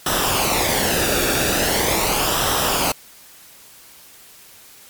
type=noise with flanger; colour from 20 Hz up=pink; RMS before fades=-19 dBFS; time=0.06-2.92 s; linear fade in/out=5 ms; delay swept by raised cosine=0.44 to 0.98 ms; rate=0.41 Hz; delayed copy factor=-0.6; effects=white hiss -45 dBFS RMS until 4.89 s + MP3 96 kbps